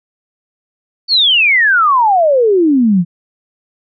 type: exponential sweep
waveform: sine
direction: down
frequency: 4581 to 164.81 Hz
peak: -7 dBFS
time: 1.08-3.05 s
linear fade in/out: 50 ms
effects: none